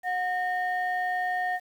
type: tone pair together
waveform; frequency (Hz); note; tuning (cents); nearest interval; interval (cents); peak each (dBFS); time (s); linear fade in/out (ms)
sine; 727.8 / 1834; F#5 / A#6; -29 / -29; octave + major third; 1600; -26 / -29; 0.03-1.6; 50
effects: tanh soft clip ceiling -20 dBFS + 9-bit